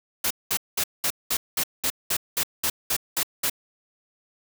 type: noise bursts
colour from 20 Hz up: white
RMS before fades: -24 dBFS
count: 13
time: 0.24-3.498 s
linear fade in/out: 5 ms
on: 66 ms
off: 200 ms
effects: none